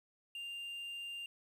triangle tone with quantisation, 2794 Hz, F7, in tune, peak -40 dBFS, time 0.35-1.26 s, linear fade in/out 2 ms, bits 11, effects none

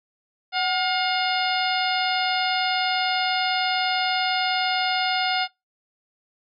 harmonic tone with a mistuned harmonic, 714 Hz, F5, 38 cents sharp, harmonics 1 / 2 / 3 / 4 / 5 / 6 / 7, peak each -24 / -27 / -29 / -30 / -31 / -32 / -32 dBFS, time 0.52-5.48 s, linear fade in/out 50 ms, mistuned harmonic 1, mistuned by +74 cents, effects noise-tail reverb RT60 0.2 s tail -23 dB re dry

